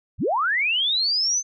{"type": "linear sweep", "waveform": "sine", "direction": "up", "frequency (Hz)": [37.88, 6272], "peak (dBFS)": -19, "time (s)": [0.18, 1.43], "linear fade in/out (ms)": 50, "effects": []}